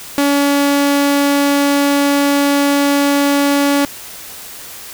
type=tone; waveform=sawtooth; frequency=283.5 Hz; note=C#4; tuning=39 cents sharp; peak=-7 dBFS; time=0.18-3.85 s; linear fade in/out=0 ms; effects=white hiss -32 dBFS RMS until 4.93 s